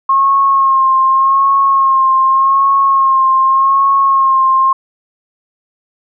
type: tone with vibrato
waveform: sine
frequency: 1077 Hz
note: C6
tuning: 50 cents sharp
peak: -7 dBFS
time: 0.09-4.73 s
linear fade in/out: 5 ms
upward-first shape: sine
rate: 0.85 Hz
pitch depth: 32 cents each way
effects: none